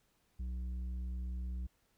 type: tone with tanh clipping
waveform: triangle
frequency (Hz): 62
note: B1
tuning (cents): +7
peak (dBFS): -38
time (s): 0.39-1.67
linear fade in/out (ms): 10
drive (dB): 11
effects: pink hiss -75 dBFS RMS until 1.97 s